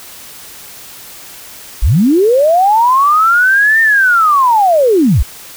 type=linear two-way sweep; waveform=sine; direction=up then down; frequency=34.46 to 1826 to 34.46 Hz; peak=-6 dBFS; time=1.82-5.23 s; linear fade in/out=10 ms; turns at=3.81 s; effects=white hiss -33 dBFS RMS until 5.56 s